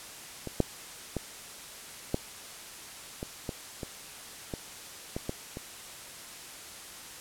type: clicks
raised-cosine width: 2 ms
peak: -22 / -9 / -17 / -13 / -21 / -19 / -22 / -20 / -19 / -18 / -24 dBFS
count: 11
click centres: 0.473 / 0.603 / 1.167 / 2.144 / 3.229 / 3.492 / 3.832 / 4.538 / 5.165 / 5.294 / 5.571 s
effects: white hiss -45 dBFS RMS until 7.2 s + low-pass 11000 Hz 12 dB/octave